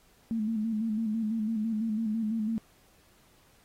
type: tone with vibrato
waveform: sine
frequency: 220 Hz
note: A3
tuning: in tune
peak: -27 dBFS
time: 0.31-2.58 s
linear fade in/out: 0 ms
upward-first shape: square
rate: 6 Hz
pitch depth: 53 cents each way
effects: pink hiss -63 dBFS RMS until 3.64 s + AAC 48 kbps